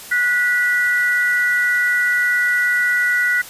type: tone pair together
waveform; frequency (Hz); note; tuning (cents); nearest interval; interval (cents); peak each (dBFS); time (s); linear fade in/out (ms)
sine; 1467 / 1958.2; F#6 / B6; -15 / -15; perfect fourth; 500; -17; 0.11-3.42; 10
effects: white hiss -36 dBFS RMS until 3.49 s + resampled to 32000 Hz